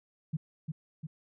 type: tone with echo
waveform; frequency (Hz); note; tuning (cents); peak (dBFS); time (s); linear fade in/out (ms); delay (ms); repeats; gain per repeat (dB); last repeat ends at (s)
sine; 155.56; D#3; 0; -28; 0.33-0.37; 10; 350; 2; -4; 1.07
effects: none